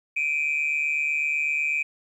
sine tone pair together, 2349 / 2497 Hz, D7 / D#7, 0 / +6 cents, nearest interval minor second, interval 106 cents, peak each -24 dBFS, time 0.16-1.83 s, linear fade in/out 10 ms, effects tanh soft clip ceiling -17 dBFS + 10-bit

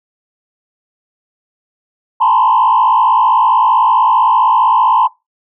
sine tone with frequency modulation, 958 Hz, A#5, 47 cents sharp, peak -6 dBFS, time 2.2-5.08 s, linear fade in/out 20 ms, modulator 55.5 Hz, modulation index 1.6, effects noise-tail reverb RT60 0.2 s tail -19 dB re dry + tanh soft clip ceiling -3 dBFS

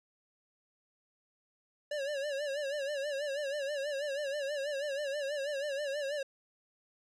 square tone with vibrato, 569 Hz, C#5, 45 cents sharp, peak -34 dBFS, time 1.91-6.23 s, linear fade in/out 5 ms, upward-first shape sine, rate 6.2 Hz, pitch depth 95 cents each way, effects low-pass 7000 Hz 12 dB/octave

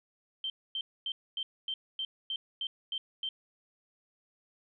sine tone bursts, 3129 Hz, G7, 4 cents flat, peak -32 dBFS, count 10, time 0.44-3.29 s, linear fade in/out 2 ms, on 60 ms, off 250 ms, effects none

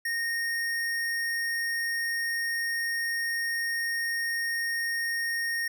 square tone, 1852 Hz, A#6, 12 cents flat, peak -28 dBFS, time 0.05-5.68 s, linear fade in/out 5 ms, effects none

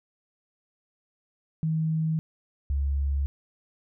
sine tone pair in turn, 159 / 69.79 Hz, D#3 / C#2, +38 / +12 cents, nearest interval octave + major second, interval 1426 cents, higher first, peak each -23 dBFS, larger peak neither, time 1.63-2.19 / 2.7-3.26 s, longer neither, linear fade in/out 0 ms, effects none

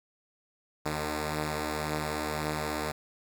5% pulse tone pair together, 76.6 / 151.35 Hz, D#2 / D#3, -27 / -48 cents, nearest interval octave, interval 1179 cents, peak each -22 dBFS, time 0.85-2.92 s, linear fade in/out 10 ms, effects none

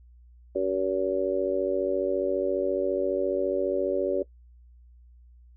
harmonic tone, 94.6 Hz, F#2, 39 cents sharp, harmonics 3 / 4 / 5 / 6, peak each -33 / -27 / -31 / -27 dBFS, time 0.55-4.23 s, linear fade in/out 10 ms, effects noise-tail reverb RT60 0.1 s tail -19 dB re dry + added 60 Hz sine -50 dBFS peak until 5.56 s

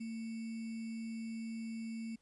sine tone with sample-and-hold, 225.5 Hz, A3, 43 cents sharp, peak -39 dBFS, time 0-2.16 s, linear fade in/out 10 ms, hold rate 2450 Hz, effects pink hiss -75 dBFS RMS until 2.21 s + resampled to 24000 Hz

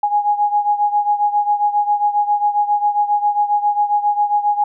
sine beating tone pair, 826 / 833.4 Hz, G#5 / G#5, -10 / +6 cents, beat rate 7.4 Hz, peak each -15 / -19 dBFS, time 0.03-4.64 s, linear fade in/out 5 ms, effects none

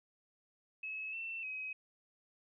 sine tone with pitch steps, 2580 / 2684 / 2536 Hz, E7 / E7 / D#7, -38 / +31 / +32 cents, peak -39 dBFS, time 0.83-1.73 s, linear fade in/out 5 ms, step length 300 ms, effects none

